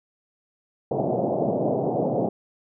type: band-pass noise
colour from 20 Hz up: white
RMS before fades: -24 dBFS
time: 0.91-2.29 s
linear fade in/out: 5 ms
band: 120 to 730 Hz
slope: 48 dB/octave
effects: none